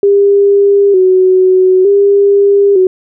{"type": "tone with vibrato", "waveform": "sine", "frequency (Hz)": 386.5, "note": "G4", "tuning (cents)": -24, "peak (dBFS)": -4, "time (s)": [0.03, 2.87], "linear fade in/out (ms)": 2, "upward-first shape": "square", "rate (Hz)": 0.55, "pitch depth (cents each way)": 65, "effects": []}